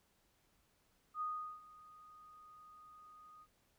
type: tone with ADSR envelope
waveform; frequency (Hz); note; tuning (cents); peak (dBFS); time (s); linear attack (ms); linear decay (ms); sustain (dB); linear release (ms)
sine; 1239; D#6; -8; -36; 1.14-3.47; 71; 390; -20; 53
effects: pink hiss -75 dBFS RMS until 3.78 s